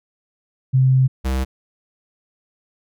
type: tone pair in turn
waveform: sine / square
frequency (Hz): 130.81 / 65.41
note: C3 / C2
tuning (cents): 0 / 0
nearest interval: octave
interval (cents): 1200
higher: first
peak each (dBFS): -11 / -19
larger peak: first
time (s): 0.73-1.08 / 1.24-1.45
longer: first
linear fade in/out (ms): 20
effects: none